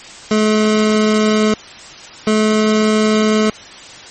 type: tone pair in turn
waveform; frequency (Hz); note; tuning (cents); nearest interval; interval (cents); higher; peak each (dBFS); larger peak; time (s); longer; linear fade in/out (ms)
25% pulse; 214.7 / 215.5; A3 / A3; -42 / -36; unison; 6; second; -7; neither; 0.31-1.54 / 2.27-3.5; neither; 2
effects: white hiss -35 dBFS RMS until 4.1 s + MP3 32 kbps